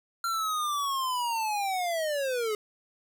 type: linear sweep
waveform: square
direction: down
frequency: 1376 to 415.3 Hz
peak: -28 dBFS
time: 0.24-2.55 s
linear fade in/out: 2 ms
effects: none